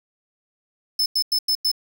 45% pulse tone bursts, 5240 Hz, E8, 11 cents flat, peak -18 dBFS, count 5, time 0.99-1.716 s, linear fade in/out 5 ms, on 70 ms, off 94 ms, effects none

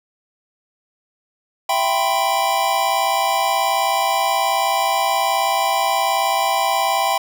square chord, C major seventh, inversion first, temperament equal with one note detuned, 665.4 / 784 / 987.8 / 1046.5 Hz, E5 / G5 / B5 / C6, +16 / 0 / 0 / 0 cents, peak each -24 / -20 / -23 / -26 dBFS, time 1.69-7.18 s, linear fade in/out 5 ms, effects none

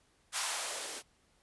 violet noise with band-pass filter sweep, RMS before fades -37 dBFS, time 0.32-1.03 s, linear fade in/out 50 ms, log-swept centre 1100 to 340 Hz, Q 1.8, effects pink hiss -70 dBFS RMS until 1.42 s + resampled to 24000 Hz

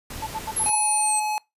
pink noise, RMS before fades -36 dBFS, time 0.1-0.7 s, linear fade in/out 5 ms
sine tone bursts, 877 Hz, A5, 6 cents flat, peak -26 dBFS, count 5, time 0.22-0.764 s, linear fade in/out 10 ms, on 48 ms, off 76 ms
sine exponential sweep, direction down, 11175 to 8140 Hz, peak -21 dBFS, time 0.56-1.2 s, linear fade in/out 10 ms
square tone, 851 Hz, G#5, 42 cents sharp, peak -24 dBFS, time 0.66-1.38 s, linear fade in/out 0 ms
effects noise-tail reverb RT60 0.2 s tail -24 dB re dry + resampled to 32000 Hz

